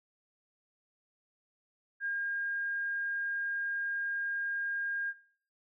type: tone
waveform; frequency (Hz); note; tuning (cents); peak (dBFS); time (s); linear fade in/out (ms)
sine; 1615; G#6; -49; -31; 2-5.14; 50
effects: noise-tail reverb RT60 0.5 s tail -18 dB re dry